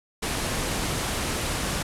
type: low-pass noise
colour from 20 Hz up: pink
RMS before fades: -28 dBFS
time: 0.22-1.83 s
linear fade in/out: 10 ms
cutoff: 12000 Hz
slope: 48 dB/octave
effects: none